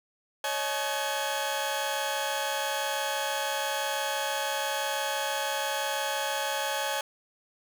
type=tone cluster; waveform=sawtooth; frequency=555 / 621 / 853 / 1521 / 3287 Hz; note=C#5 / D#5 / G#5 / F#6 / G#7; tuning=+2 / -3 / +46 / +47 / -19 cents; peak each=-30 / -34 / -28 / -34 / -34 dBFS; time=0.44-7.01 s; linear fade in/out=2 ms; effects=none